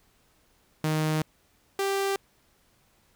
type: tone pair in turn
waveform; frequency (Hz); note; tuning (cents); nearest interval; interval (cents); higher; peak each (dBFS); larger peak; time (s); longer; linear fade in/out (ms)
sawtooth; 155.56 / 392.9; D#3 / G4; 0 / +4; octave + major third; 1604; second; -20 / -21; first; 0.84-1.22 / 1.79-2.16; first; 2
effects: pink hiss -65 dBFS RMS until 3.15 s